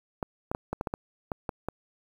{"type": "clicks", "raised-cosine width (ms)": 1, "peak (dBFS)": -16, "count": 10, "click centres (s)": [0.228, 0.515, 0.549, 0.73, 0.811, 0.872, 0.939, 1.318, 1.492, 1.686], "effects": ["8-bit"]}